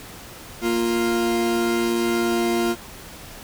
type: tone pair together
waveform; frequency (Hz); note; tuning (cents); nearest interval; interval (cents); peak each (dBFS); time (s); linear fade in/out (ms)
40% pulse; 233.1 / 349.2; A#3 / F4; 0 / 0; perfect fifth; 700; -23 / -20; 0.61-2.76; 50
effects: pink hiss -40 dBFS RMS until 3.43 s